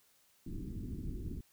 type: low-pass noise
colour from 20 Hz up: pink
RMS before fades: -41 dBFS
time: 0.46-1.41 s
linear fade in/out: 5 ms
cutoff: 350 Hz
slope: 48 dB/octave
effects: white hiss -69 dBFS RMS until 1.52 s